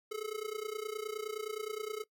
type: tone with amplitude modulation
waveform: square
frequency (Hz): 430.4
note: A4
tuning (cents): -38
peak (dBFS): -34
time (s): 0.11-2.04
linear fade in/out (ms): 10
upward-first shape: sine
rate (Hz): 29.6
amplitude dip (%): 85
effects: noise-tail reverb RT60 0.1 s tail -20 dB re dry